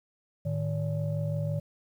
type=tone cluster; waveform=sine; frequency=107.6 / 153.5 / 572 Hz; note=A2 / D#3 / D5; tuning=-38 / -23 / -46 cents; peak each=-31 / -29 / -36 dBFS; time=0.45-1.6 s; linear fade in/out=10 ms; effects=tanh soft clip ceiling -20 dBFS + 10-bit